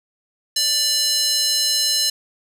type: tone with high-pass filter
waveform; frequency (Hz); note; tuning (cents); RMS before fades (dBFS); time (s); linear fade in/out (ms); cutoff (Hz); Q
square; 587.3; D5; 0; -19; 0.56-2.1; 5; 4400; 2.5
effects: resampled to 32000 Hz + 8-bit